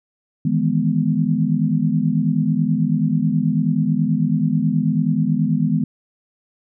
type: chord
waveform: sine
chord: E major seventh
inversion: third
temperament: equal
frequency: 155.56 / 164.81 / 207.7 / 246.9 Hz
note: D#3 / E3 / G#3 / B3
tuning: 0 / 0 / 0 / 0 cents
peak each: -21 dBFS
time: 0.45-5.84 s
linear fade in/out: 5 ms
effects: none